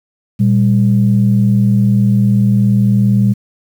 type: tone pair together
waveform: sine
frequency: 118.6 / 198.77 Hz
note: A#2 / G3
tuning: +30 / +24 cents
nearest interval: major sixth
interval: 894 cents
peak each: -10 dBFS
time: 0.39-3.34 s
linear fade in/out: 20 ms
effects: tanh soft clip ceiling -1 dBFS + 7-bit